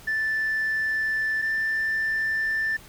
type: tone pair in turn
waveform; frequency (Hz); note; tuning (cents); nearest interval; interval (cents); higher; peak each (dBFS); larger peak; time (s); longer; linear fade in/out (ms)
sine; 1760 / 1774.3; A6 / A6; 0 / +14; unison; 14; second; -21; neither; 0.07-1.42 / 1.42-2.77; neither; 10
effects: tanh soft clip ceiling -20 dBFS + pink hiss -48 dBFS RMS until 2.88 s